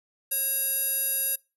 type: tone with band-pass filter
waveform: square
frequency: 542 Hz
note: C#5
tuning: 39 cents flat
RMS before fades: -27 dBFS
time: 0.31-1.36 s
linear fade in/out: 10 ms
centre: 11000 Hz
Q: 9.5
effects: noise-tail reverb RT60 0.3 s tail -25 dB re dry